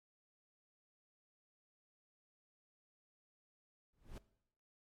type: noise with exponential growth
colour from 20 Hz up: brown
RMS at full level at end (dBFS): -42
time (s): 3.93-4.18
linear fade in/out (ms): 2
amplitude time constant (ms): 53
effects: noise-tail reverb RT60 0.7 s tail -18 dB re dry + MP3 64 kbps